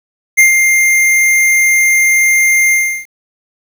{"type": "tone with ADSR envelope", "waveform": "square", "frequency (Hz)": 2107, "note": "C7", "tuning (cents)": 12, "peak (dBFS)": -3, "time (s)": [0.37, 3.06], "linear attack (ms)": 21, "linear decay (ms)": 120, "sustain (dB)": -5, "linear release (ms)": 340, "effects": ["7-bit"]}